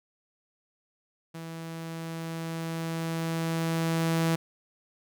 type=tone with level ramp; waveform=sawtooth; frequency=164.1 Hz; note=E3; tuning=8 cents flat; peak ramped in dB=-34 to -19 dBFS; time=1.34-4.36 s; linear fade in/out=10 ms; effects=none